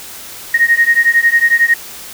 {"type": "beating tone pair", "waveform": "sine", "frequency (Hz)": [1861, 1872], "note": ["A#6", "A#6"], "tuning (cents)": [-3, 7], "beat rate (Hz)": 11, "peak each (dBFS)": -11, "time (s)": [0.54, 1.74], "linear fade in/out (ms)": 5, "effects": ["white hiss -31 dBFS RMS until 2.13 s"]}